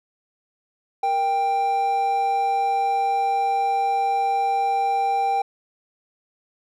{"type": "tone pair together", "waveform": "triangle", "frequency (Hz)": [468.5, 788], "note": ["A#4", "G5"], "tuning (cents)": [9, 9], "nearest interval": "major sixth", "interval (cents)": 900, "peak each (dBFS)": [-29, -17], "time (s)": [1.03, 5.42], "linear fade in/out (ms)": 5, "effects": []}